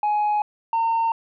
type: tone pair in turn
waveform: sine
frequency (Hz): 838 / 912.2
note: G#5 / A#5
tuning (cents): +15 / -38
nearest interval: minor second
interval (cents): 147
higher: second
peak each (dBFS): -16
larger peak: neither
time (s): 0.03-0.42 / 0.73-1.12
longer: neither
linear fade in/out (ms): 2
effects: tanh soft clip ceiling -17 dBFS